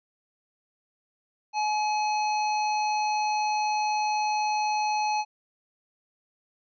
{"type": "harmonic tone", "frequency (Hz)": 848, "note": "G#5", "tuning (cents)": 36, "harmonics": [1, 3, 5, 7], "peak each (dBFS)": [-24, -34, -38, -41], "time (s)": [1.53, 5.25], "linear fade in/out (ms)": 50, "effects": []}